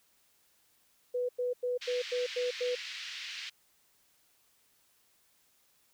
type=tone bursts; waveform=sine; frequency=493.9 Hz; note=B4; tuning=in tune; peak=-29 dBFS; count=7; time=1.14-2.754 s; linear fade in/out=10 ms; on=150 ms; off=94 ms
type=band-pass noise; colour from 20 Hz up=pink; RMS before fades=-42 dBFS; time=1.81-3.5 s; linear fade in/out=10 ms; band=2000 to 4900 Hz; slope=24 dB/octave
effects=white hiss -69 dBFS RMS until 5.93 s